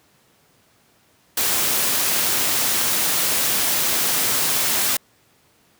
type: noise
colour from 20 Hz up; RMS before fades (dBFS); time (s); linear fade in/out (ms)
white; -20; 1.37-4.97; 5
effects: pink hiss -58 dBFS RMS until 5.79 s + high-pass 100 Hz 12 dB/octave